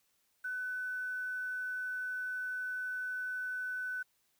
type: tone with quantisation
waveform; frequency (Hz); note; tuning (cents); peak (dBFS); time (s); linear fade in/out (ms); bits
sine; 1502; F#6; +26; -35; 0.44-4.03; 10; 10
effects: white hiss -75 dBFS RMS until 4.39 s